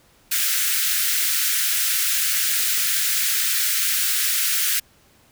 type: high-pass noise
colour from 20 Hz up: white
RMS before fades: -21 dBFS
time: 0.31-4.8 s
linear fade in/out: 10 ms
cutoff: 1400 Hz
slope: 48 dB/octave
effects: pink hiss -56 dBFS RMS until 5.31 s